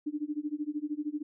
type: tone with tremolo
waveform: sine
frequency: 298.3 Hz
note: D4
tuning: 27 cents sharp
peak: -28 dBFS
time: 0.06-1.23 s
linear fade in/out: 10 ms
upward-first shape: sine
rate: 13 Hz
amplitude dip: 95%
effects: none